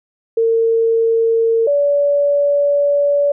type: tone pair in turn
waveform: sine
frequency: 455.1 / 573.4 Hz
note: A#4 / D5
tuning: -42 / -42 cents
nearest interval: major third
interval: 400 cents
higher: second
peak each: -11 dBFS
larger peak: neither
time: 0.37-1.67 / 1.67-3.32 s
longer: second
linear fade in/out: 5 ms
effects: none